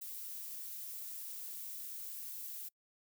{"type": "noise", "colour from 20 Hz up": "violet", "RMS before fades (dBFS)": -45, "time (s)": [0.01, 2.69], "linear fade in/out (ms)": 10, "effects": ["noise-tail reverb RT60 0.1 s tail -26 dB re dry"]}